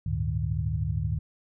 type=tone cluster; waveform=sine; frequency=72.6 / 98.7 / 111.8 / 153.2 Hz; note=D2 / G2 / A2 / D#3; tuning=-19 / +12 / +28 / -27 cents; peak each=-31 dBFS; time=0.06-1.19 s; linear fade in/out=5 ms; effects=none